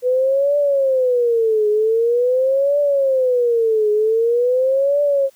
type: tone with vibrato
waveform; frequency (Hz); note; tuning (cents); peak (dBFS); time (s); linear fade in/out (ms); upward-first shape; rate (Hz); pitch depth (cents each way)
sine; 493.9; B4; 0; -13; 0.02-5.3; 50; triangle; 0.45; 290
effects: white hiss -55 dBFS RMS until 5.35 s